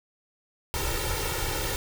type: noise with comb filter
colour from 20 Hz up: pink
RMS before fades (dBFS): -29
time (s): 0.74-1.76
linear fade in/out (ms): 0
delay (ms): 2.2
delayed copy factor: +0.9
effects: none